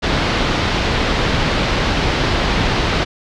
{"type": "low-pass noise", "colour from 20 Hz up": "pink", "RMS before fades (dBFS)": -17, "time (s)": [0.02, 3.05], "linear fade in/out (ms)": 20, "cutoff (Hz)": 4600, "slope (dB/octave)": 24, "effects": []}